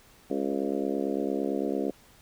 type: harmonic tone with a mistuned harmonic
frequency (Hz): 68.9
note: C#2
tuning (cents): -10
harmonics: 3 / 4 / 5 / 6 / 7 / 8 / 9 / 10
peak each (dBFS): -35 / -31 / -33 / -33 / -36 / -39 / -40 / -42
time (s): 0.3-1.91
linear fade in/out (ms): 5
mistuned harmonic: 8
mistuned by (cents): -22
effects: pink hiss -57 dBFS RMS until 2.21 s